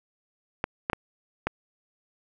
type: clicks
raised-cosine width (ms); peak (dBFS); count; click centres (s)
0.5; -10; 4; 0.641 / 0.899 / 0.932 / 1.47
effects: none